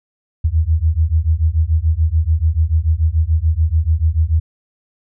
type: beating tone pair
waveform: sine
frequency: 76.7 / 83.6 Hz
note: D#2 / E2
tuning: -24 / +25 cents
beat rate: 6.9 Hz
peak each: -15 dBFS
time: 0.44-4.4 s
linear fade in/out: 10 ms
effects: none